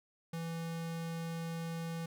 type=tone; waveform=square; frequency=165.7 Hz; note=E3; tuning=9 cents sharp; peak=-38 dBFS; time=0.33-2.06 s; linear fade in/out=5 ms; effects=none